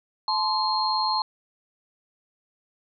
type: tone cluster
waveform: sine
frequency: 860 / 1037 / 4228 Hz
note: A5 / C6 / C8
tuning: -40 / -16 / +17 cents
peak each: -26 dBFS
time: 0.28-1.22 s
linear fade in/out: 2 ms
effects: none